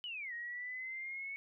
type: linear two-way sweep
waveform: sine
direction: down then up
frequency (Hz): 3024 to 1872 to 2222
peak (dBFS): -40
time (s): 0.04-1.36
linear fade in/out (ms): 0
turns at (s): 0.33
effects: none